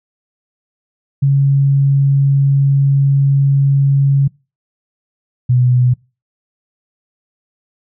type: tone pair in turn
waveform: sine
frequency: 138.59 / 124.84 Hz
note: C#3 / B2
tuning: 0 / +19 cents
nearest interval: major second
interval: 181 cents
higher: first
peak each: -8 / -8 dBFS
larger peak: neither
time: 1.22-4.28 / 5.49-5.94 s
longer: first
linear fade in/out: 10 ms
effects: noise-tail reverb RT60 0.3 s tail -25 dB re dry